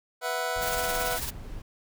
25% pulse chord, B suspended fourth, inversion none, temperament just, 493.9 / 658.5 / 740.8 Hz, B4 / E5 / F#5, 0 / -2 / +2 cents, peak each -29 dBFS, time 0.21-1.2 s, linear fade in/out 50 ms
brown noise, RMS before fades -39 dBFS, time 0.56-1.62 s, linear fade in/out 5 ms
white noise with tremolo, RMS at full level -32 dBFS, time 0.61-1.31 s, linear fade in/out 20 ms, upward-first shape sine, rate 18 Hz, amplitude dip 50%
effects none

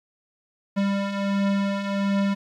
square beating tone pair, 197.3 / 198.7 Hz, G3 / G3, +11 / +24 cents, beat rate 1.4 Hz, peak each -30 / -23 dBFS, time 0.76-2.35 s, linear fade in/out 20 ms, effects low-pass 4000 Hz 12 dB/octave + 10-bit

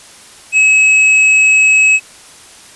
triangle tone with hard clipping, 2569 Hz, E7, 45 cents flat, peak -7 dBFS, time 0.52-2 s, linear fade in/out 50 ms, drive 9 dB, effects white hiss -38 dBFS RMS until 2.75 s + resampled to 24000 Hz

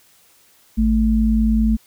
sine tone pair together, 55.11 / 220 Hz, A1 / A3, +3 / 0 cents, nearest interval 2 octaves, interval 2397 cents, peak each -17 / -15 dBFS, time 0.77-1.77 s, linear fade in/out 20 ms, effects white hiss -54 dBFS RMS until 1.86 s

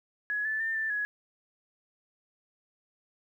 sine tone with pitch steps, 1683 / 1748 / 1798 / 1770 / 1679 Hz, G#6 / A6 / A6 / A6 / G#6, +23 / -12 / +37 / +10 / +18 cents, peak -28 dBFS, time 0.3-1.05 s, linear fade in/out 0 ms, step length 150 ms, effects 11-bit

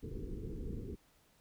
pink low-pass noise, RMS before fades -42 dBFS, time 0.02-0.96 s, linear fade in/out 20 ms, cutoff 470 Hz, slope 96 dB/octave, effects pink hiss -69 dBFS RMS until 1.4 s

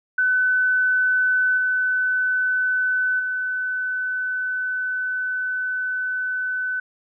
sine tone with level steps, 1507 Hz, F#6, 31 cents sharp, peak -16 / -18 / -22 dBFS, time 0.18-6.8 s, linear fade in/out 5 ms, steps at 1.57 / 3.19 s, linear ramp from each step 10 ms, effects none

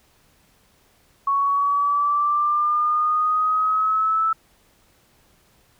sine exponential sweep, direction up, 1108.7 to 1318.5 Hz, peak -17 dBFS, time 1.27-4.33 s, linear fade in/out 5 ms, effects pink hiss -59 dBFS RMS until 5.79 s

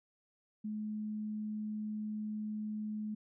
sine tone, 213.2 Hz, G#3, 46 cents sharp, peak -36 dBFS, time 0.64-3.15 s, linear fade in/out 10 ms, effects none

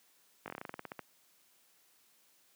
slowing click train, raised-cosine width 0.5 ms, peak -26 dBFS, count 14, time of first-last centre 0.46-0.993 s, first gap 19 ms, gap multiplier 1.12, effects white hiss -68 dBFS RMS until 2.55 s + high-pass 150 Hz 12 dB/octave

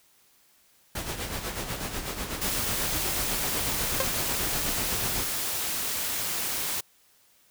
pink noise with tremolo, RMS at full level -31 dBFS, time 0.95-5.24 s, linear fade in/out 5 ms, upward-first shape sine, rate 8.1 Hz, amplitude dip 55%
white noise, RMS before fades -30 dBFS, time 2.41-6.81 s, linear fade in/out 10 ms
sawtooth tone with exponential decay, 530 Hz, C5, 22 cents sharp, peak -17 dBFS, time 4-4.08 s, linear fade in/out 2 ms, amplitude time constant 17 ms
effects white hiss -62 dBFS RMS until 7.5 s

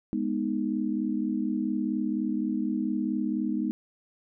sine chord, G# minor, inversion none, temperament equal, 207.7 / 246.9 / 311.1 Hz, G#3 / B3 / D#4, 0 / 0 / 0 cents, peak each -30 dBFS, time 0.13-3.71 s, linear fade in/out 0 ms, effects none

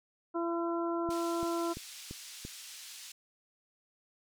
harmonic tone, 338.2 Hz, E4, 44 cents sharp, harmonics 1 / 2 / 3 / 4, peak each -32 / -38 / -39 / -41 dBFS, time 0.34-1.74 s, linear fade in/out 20 ms
click train, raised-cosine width 3 ms, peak -29 dBFS, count 5, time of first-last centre 1.09-2.451 s, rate 2.94 Hz
pink band-pass noise, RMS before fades -48 dBFS, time 1.1-3.12 s, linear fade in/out 5 ms, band 3400 to 9600 Hz, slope 12 dB/octave
effects none

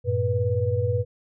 sine tone cluster, 95.8 / 114.4 / 488.3 Hz, G2 / A#2 / B4, -39 / -32 / -20 cents, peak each -25 dBFS, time 0.04-1.05 s, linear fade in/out 50 ms, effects none

